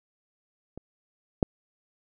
clicks, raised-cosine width 2 ms, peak -26 / -7 dBFS, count 2, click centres 0.776 / 1.428 s, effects none

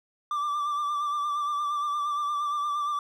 triangle tone with vibrato, 1174.7 Hz, D6, in tune, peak -24 dBFS, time 0.31-2.99 s, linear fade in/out 2 ms, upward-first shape sine, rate 8.6 Hz, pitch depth 36 cents each way, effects none

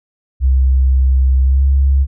sine tone with pitch glide, 65.5 to 68.16 Hz, C2 to C#2, +2 to -29 cents, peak -8 dBFS, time 0.4-2.07 s, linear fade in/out 50 ms, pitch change +69 cents, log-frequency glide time 1.43-1.64 s, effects none

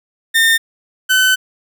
30% pulse tone pair in turn, 1816 / 1518.3 Hz, A#6 / F#6, -46 / +44 cents, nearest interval minor third, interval 310 cents, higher first, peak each -7 dBFS, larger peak neither, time 0.34-0.58 / 1.09-1.36 s, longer second, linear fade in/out 20 ms, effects none

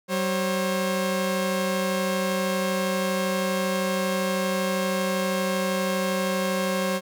sawtooth tone pair together, 190.21 / 538 Hz, F#3 / C5, +48 / +48 cents, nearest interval octave + tritone, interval 1800 cents, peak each -22 dBFS, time 0.08-7.01 s, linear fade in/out 50 ms, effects none

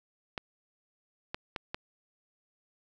clicks, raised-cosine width 0.3 ms, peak -18 dBFS, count 4, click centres 0.378 / 1.345 / 1.562 / 1.745 s, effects none

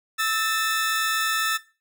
sawtooth tone pair together, 1307.5 / 1784 Hz, E6 / A6, -15 / +23 cents, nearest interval perfect fourth, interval 538 cents, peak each -21 dBFS, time 0.18-1.58 s, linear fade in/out 20 ms, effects noise-tail reverb RT60 0.3 s tail -17 dB re dry

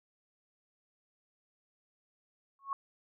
sine tone with exponential growth, 1100 Hz, C#6, 14 cents flat, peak -28 dBFS, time 2.59-2.73 s, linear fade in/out 1 ms, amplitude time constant 29 ms, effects none

